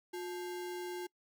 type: tone with sample-and-hold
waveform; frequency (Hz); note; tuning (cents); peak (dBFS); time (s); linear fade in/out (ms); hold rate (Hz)
sine; 357.6; F4; +41; -38; 0.13-1.07; 10; 1225
effects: noise-tail reverb RT60 0.1 s tail -24 dB re dry